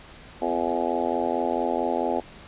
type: harmonic tone with a mistuned harmonic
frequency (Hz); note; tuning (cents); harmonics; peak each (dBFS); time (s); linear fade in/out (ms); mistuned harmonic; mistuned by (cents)
84.5; E2; +43; 3 / 4 / 5 / 6 / 7 / 8 / 9 / 10; -31 / -31 / -31 / -31 / -31 / -31 / -31 / -31; 0.41-2.21; 20; 4; +23
effects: pink hiss -46 dBFS RMS until 2.47 s + resampled to 8000 Hz